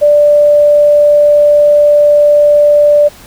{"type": "tone", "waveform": "sine", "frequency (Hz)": 588, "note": "D5", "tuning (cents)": 2, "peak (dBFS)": -3, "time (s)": [0.01, 3.09], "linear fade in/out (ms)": 20, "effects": ["pink hiss -36 dBFS RMS until 3.26 s"]}